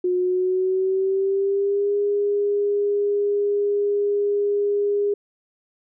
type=tone with pitch glide; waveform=sine; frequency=361.4 to 408 Hz; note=F#4 to G#4; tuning=-41 to -31 cents; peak=-18 dBFS; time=0.04-5.14 s; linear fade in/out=5 ms; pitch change=+210 cents; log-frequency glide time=0.15-1.96 s; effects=none